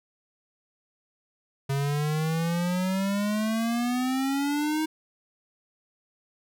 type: exponential sweep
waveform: square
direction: up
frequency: 136.4 to 316.2 Hz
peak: -25 dBFS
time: 1.69-4.86 s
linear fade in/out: 10 ms
effects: none